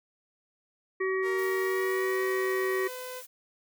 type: harmonic tone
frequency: 379.2 Hz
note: F#4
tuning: 43 cents sharp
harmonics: 1 / 3 / 5 / 6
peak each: -27 / -37 / -33 / -44 dBFS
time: 1-2.88 s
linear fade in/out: 10 ms
type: tone with pitch glide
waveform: sawtooth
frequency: 466.2 to 505.5 Hz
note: A#4 to B4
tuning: 0 to +40 cents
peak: -34 dBFS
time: 1.22-3.23 s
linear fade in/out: 50 ms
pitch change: +140 cents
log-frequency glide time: 1.6-2.23 s
type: noise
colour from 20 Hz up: blue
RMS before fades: -46 dBFS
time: 1.37-3.27 s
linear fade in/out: 20 ms
effects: none